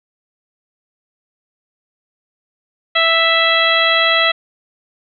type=harmonic tone; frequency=659.3 Hz; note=E5; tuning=in tune; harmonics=1 / 2 / 3 / 4 / 5 / 6; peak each=-19 / -18 / -16 / -20 / -17 / -21 dBFS; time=2.95-4.32 s; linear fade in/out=10 ms; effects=none